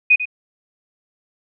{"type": "tone with echo", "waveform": "sine", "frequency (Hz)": 2489, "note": "D#7", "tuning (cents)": 0, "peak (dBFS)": -8, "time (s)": [0.1, 0.16], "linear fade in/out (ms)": 10, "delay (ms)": 96, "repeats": 1, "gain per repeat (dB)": -12, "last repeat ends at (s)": 0.256, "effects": []}